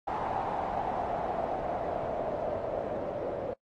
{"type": "noise with low-pass filter sweep", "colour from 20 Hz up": "white", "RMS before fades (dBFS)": -33, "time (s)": [0.07, 3.54], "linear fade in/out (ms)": 10, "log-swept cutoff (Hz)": [840, 550], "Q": 5, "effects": ["noise-tail reverb RT60 0.1 s tail -23 dB re dry", "AAC 32 kbps"]}